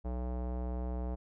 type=tone with low-pass filter; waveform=square; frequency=61.74 Hz; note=B1; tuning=in tune; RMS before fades=-36 dBFS; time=0.04-1.16 s; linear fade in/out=20 ms; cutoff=720 Hz; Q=1.7; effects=none